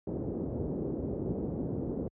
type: low-pass noise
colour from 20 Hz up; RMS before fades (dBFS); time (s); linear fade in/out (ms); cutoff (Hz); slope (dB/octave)
white; -34; 0.07-2.08; 2; 430; 24
effects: high-pass 60 Hz 12 dB/octave